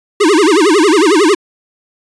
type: tone with vibrato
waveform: square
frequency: 358.2 Hz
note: F4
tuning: 44 cents sharp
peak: -7 dBFS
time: 0.2-1.35 s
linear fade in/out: 10 ms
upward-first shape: sine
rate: 11 Hz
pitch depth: 300 cents each way
effects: resampled to 22050 Hz